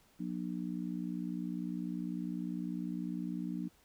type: harmonic tone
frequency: 60 Hz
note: B1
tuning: 49 cents flat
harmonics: 3 / 4 / 5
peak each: -39 / -40 / -41 dBFS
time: 0.19-3.69 s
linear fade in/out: 20 ms
effects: pink hiss -67 dBFS RMS until 3.84 s